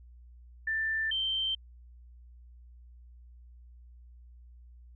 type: tone pair in turn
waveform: sine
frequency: 1775 / 3123 Hz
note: A6 / G7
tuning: +15 / -7 cents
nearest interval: minor seventh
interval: 978 cents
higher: second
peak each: -28 dBFS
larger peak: neither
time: 0.67-1.11 / 1.11-1.55 s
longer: neither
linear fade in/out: 5 ms
effects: added 60 Hz sine -50 dBFS peak until 4.95 s